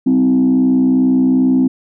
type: tone with frequency modulation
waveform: sine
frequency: 259.5 Hz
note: C4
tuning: 14 cents flat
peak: -8 dBFS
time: 0.06-1.68 s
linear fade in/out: 10 ms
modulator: 62.5 Hz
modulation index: 0.67
effects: tanh soft clip ceiling -5 dBFS